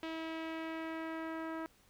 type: tone with low-pass filter sweep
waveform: sawtooth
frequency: 323.1 Hz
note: E4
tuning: 35 cents flat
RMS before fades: -41 dBFS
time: 0.03-1.66 s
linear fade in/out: 0 ms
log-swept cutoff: 3200 to 1500 Hz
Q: 1.6
effects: pink hiss -67 dBFS RMS until 1.89 s